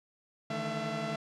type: tone cluster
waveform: sawtooth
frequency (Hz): 148.5 / 159.6 / 218.2 / 673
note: D3 / D#3 / A3 / E5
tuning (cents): +20 / +44 / -14 / +36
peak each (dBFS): -37 / -37 / -34 / -32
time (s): 0.5-1.16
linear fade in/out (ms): 5
effects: low-pass 5000 Hz 12 dB/octave